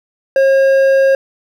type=tone with hard clipping; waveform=triangle; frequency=540 Hz; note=C#5; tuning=45 cents flat; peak=-9 dBFS; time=0.36-1.15 s; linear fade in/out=2 ms; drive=10 dB; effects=none